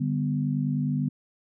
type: chord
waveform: sine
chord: G major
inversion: second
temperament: equal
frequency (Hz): 146.83 / 196 / 246.9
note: D3 / G3 / B3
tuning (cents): 0 / 0 / 0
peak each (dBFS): -26 / -31 / -28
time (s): 0-1.09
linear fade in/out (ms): 10
effects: none